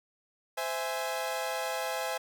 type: chord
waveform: sawtooth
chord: C augmented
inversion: none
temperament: equal with one note detuned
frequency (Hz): 517.8 / 659.3 / 830.6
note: C5 / E5 / G#5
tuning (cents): -18 / 0 / 0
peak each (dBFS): -32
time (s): 0.57-2.18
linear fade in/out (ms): 10
effects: none